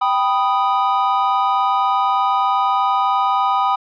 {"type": "chord", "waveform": "triangle", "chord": "G augmented", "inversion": "none", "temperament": "equal", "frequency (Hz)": [784, 987.8, 1244.5], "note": ["G5", "B5", "D#6"], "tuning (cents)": [0, 0, 0], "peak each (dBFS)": -17, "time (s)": [0.01, 3.76], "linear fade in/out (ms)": 10, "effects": ["resampled to 11025 Hz"]}